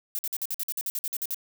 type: noise bursts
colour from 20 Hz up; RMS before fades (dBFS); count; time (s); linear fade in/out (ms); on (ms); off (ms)
violet; -30; 14; 0.15-1.345; 0; 38; 51
effects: none